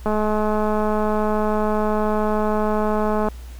click train, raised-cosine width 1 ms, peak -9 dBFS, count 688, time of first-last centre 0.06-3.285 s, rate 213 Hz, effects added 60 Hz sine -33 dBFS peak until 3.59 s + pink hiss -48 dBFS RMS until 3.59 s

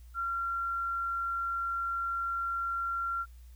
sine tone, 1373 Hz, F6, 30 cents flat, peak -30 dBFS, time 0.14-3.26 s, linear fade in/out 50 ms, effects added 60 Hz sine -48 dBFS peak until 3.55 s + white hiss -67 dBFS RMS until 3.55 s

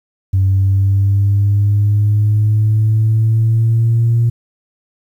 sine exponential sweep, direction up, 95.3 to 117.4 Hz, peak -8 dBFS, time 0.33-4.3 s, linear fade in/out 10 ms, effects tanh soft clip ceiling -6 dBFS + 8-bit

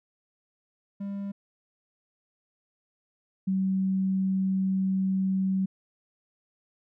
triangle / sine tone pair in turn, 199.3 / 190.47 Hz, G3 / G3, +29 / -50 cents, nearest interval minor second, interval 79 cents, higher first, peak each -29 / -23 dBFS, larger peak second, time 1-1.32 / 3.47-5.66 s, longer second, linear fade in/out 10 ms, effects none

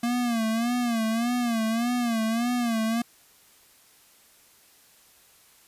square tone with vibrato, 233.1 Hz, A#3, in tune, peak -24 dBFS, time 0.03-3.02 s, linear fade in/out 5 ms, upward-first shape sine, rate 1.7 Hz, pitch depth 95 cents each way, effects white hiss -57 dBFS RMS until 5.67 s + resampled to 32000 Hz

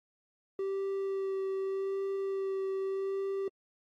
triangle tone with vibrato, 388.1 Hz, G4, 17 cents flat, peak -29 dBFS, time 0.59-3.48 s, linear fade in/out 2 ms, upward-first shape sine, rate 0.83 Hz, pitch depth 13 cents each way, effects AAC 48 kbps

